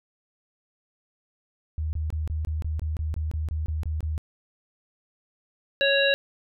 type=tone bursts; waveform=sine; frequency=77.78 Hz; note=D#2; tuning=in tune; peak=-25 dBFS; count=14; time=1.78-4.179 s; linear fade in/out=0 ms; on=150 ms; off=23 ms
type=harmonic tone; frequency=554.4 Hz; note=C#5; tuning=in tune; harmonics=1 / 3 / 5 / 7; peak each=-22 / -24 / -26 / -26 dBFS; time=5.81-6.14 s; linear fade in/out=0 ms
effects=none